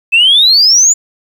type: exponential sweep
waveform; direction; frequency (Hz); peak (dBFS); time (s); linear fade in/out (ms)
sine; up; 2582 to 7130; -3; 0.12-0.94; 20
effects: tanh soft clip ceiling 0 dBFS + 7-bit